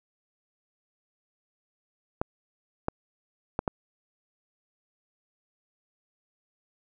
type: clicks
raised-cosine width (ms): 1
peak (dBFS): -12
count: 4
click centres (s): 2.215 / 2.884 / 3.591 / 3.678
effects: none